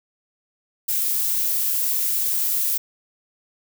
violet noise, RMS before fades -22 dBFS, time 0.88-2.78 s, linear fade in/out 10 ms, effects none

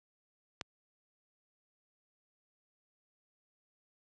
click, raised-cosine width 0.2 ms, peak -19 dBFS, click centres 0.612 s, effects high-pass 80 Hz 12 dB/octave + resampled to 24000 Hz

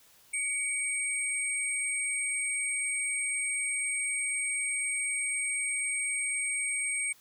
sine tone pair together, 2256 / 8518 Hz, C#7 / C9, +30 / +30 cents, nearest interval octave + major seventh, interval 2300 cents, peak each -32 / -31 dBFS, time 0.33-7.13 s, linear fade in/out 10 ms, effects white hiss -60 dBFS RMS until 7.2 s

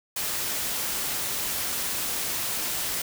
white noise, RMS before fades -29 dBFS, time 0.16-3.02 s, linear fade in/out 5 ms, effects none

